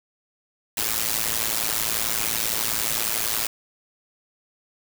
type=noise with amplitude modulation; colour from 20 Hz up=white; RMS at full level=-21 dBFS; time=0.77-3.47 s; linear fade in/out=5 ms; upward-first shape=sine; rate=111 Hz; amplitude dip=90%; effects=none